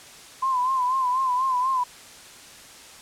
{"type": "tone with vibrato", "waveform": "sine", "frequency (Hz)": 1026, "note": "C6", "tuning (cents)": -34, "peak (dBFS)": -20, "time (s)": [0.42, 1.84], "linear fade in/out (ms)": 10, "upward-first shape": "sine", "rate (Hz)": 4.1, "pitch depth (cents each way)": 71, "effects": ["white hiss -45 dBFS RMS until 3.01 s", "low-pass 9000 Hz 12 dB/octave"]}